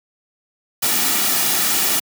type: noise with comb filter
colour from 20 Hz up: white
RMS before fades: -18 dBFS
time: 0.82-2 s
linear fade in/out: 10 ms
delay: 1.9 ms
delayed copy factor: -0.5
effects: high-pass 150 Hz 12 dB/octave